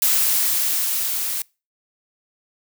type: noise with level ramp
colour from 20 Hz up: blue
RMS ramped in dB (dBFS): -17 to -25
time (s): 0.02-1.42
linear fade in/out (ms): 2
effects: noise-tail reverb RT60 0.3 s tail -25 dB re dry